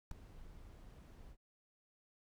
brown noise with ADSR envelope, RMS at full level -33 dBFS, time 0.11-1.37 s, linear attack 3 ms, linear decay 4 ms, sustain -22 dB, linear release 67 ms, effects none

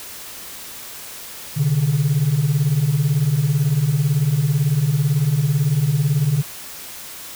sine beating tone pair, 130 / 148 Hz, C3 / D3, -11 / +14 cents, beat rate 18 Hz, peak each -18 / -15 dBFS, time 1.56-6.43 s, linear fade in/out 20 ms, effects tanh soft clip ceiling -11 dBFS + white hiss -35 dBFS RMS until 7.35 s

